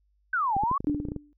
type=exponential two-way sweep; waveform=sine; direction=down then up; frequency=1571 to 765 to 1159 Hz; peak=-23 dBFS; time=0.33-0.78 s; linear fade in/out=5 ms; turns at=0.57 s
type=clicks; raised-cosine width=3 ms; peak=-20 dBFS; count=12; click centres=0.566 / 0.636 / 0.714 / 0.805 / 0.845 / 0.897 / 0.947 / 1.001 / 1.052 / 1.086 / 1.119 / 1.163 s
type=tone with exponential decay; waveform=sine; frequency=293.7 Hz; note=D4; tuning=in tune; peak=-20 dBFS; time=0.87-1.33 s; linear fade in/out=0 ms; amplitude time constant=100 ms
effects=added 50 Hz sine -65 dBFS peak until 1.37 s